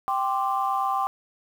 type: chord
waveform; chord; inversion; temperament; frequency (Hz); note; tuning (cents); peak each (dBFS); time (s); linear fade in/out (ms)
sine; G suspended fourth; none; equal; 784 / 1046.5 / 1174.7; G5 / C6 / D6; 0 / 0 / 0; -25 / -27 / -27; 0.08-1.07; 0
effects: tanh soft clip ceiling -13 dBFS + 8-bit